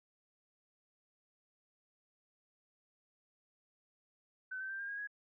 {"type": "tone with pitch steps", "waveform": "sine", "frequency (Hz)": [1518, 1546.3, 1575.2, 1604.6, 1634.5, 1665], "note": ["F#6", "G6", "G6", "G6", "G#6", "G#6"], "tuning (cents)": [44, -24, 8, 40, -28, 4], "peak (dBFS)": -39, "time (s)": [4.51, 5.074], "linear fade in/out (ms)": 10, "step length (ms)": 94, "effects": []}